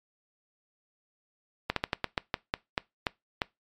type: slowing click train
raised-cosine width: 0.3 ms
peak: -10 dBFS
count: 11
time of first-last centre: 1.7-3.418 s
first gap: 63 ms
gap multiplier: 1.21
effects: noise-tail reverb RT60 0.2 s tail -22 dB re dry + MP3 96 kbps